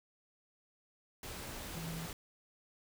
sine tone in noise, 164.3 Hz, E3, 5 cents flat, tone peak -41 dBFS, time 1.75-2.06 s, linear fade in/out 2 ms, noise pink, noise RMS -45 dBFS, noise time 1.23-2.13 s, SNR +1 dB, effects none

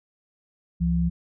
sine tone pair together, 68.3 / 170.82 Hz, C#2 / F3, -25 / -38 cents, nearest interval octave + major third, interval 1587 cents, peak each -25 / -21 dBFS, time 0.8-1.1 s, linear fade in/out 20 ms, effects none

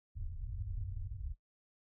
pink low-pass noise, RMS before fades -41 dBFS, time 0.15-1.35 s, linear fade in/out 10 ms, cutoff 110 Hz, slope 48 dB/octave, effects noise-tail reverb RT60 0.1 s tail -17 dB re dry

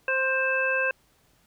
harmonic tone, 525 Hz, C5, 6 cents sharp, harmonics 1 / 2 / 3 / 5, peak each -28 / -34 / -25 / -28 dBFS, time 0.08-0.91 s, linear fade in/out 2 ms, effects pink hiss -64 dBFS RMS until 1.46 s

